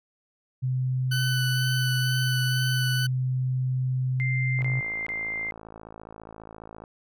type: tone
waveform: sine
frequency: 128.6 Hz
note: C3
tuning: 30 cents flat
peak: -23 dBFS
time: 0.62-4.81 s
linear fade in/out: 20 ms
type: tone with vibrato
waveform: 20% pulse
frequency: 1500 Hz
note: F#6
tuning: 23 cents sharp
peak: -22 dBFS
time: 1.11-3.07 s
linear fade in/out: 10 ms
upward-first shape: sine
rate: 2.1 Hz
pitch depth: 11 cents each way
type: tone bursts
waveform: sine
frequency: 2093 Hz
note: C7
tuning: in tune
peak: -28 dBFS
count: 3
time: 4.2-5.51 s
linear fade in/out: 0 ms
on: 420 ms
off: 25 ms
type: click train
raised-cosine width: 1 ms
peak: -28 dBFS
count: 124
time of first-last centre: 4.59-6.839 s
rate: 54.7 Hz
effects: none